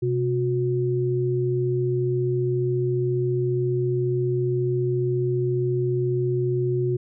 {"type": "tone pair together", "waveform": "sine", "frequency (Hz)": [128.3, 362.9], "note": ["C3", "F#4"], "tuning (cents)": [-34, -34], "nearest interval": "octave + tritone", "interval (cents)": 1800, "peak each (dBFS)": -23, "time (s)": [0.02, 6.97], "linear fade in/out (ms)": 10, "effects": []}